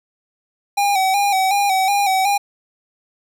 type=tone with vibrato; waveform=square; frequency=784 Hz; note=G5; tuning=in tune; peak=-15 dBFS; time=0.77-2.38 s; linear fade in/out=10 ms; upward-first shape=square; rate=2.7 Hz; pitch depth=54 cents each way; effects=none